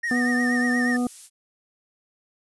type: tone with vibrato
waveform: triangle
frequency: 1835 Hz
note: A#6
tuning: 28 cents flat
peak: -22 dBFS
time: 0.03-0.97 s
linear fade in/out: 10 ms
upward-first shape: triangle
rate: 8.4 Hz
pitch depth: 69 cents each way
type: noise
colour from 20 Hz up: violet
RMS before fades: -37 dBFS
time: 0.04-1.3 s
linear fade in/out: 50 ms
type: harmonic tone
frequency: 245.6 Hz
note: B3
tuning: 9 cents flat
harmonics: 1 / 2 / 3 / 5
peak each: -21 / -33 / -33 / -38 dBFS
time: 0.11-1.07 s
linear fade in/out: 2 ms
effects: resampled to 24000 Hz